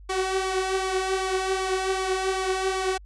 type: tone with flanger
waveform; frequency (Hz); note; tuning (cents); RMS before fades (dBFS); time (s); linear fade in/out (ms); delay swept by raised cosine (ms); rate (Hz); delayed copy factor
sawtooth; 378.6; F#4; +40; -26; 0.09-2.98; 10; 0.87 to 3.87; 2.6; +0.55
effects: added 49 Hz sine -43 dBFS peak until 3.05 s + resampled to 22050 Hz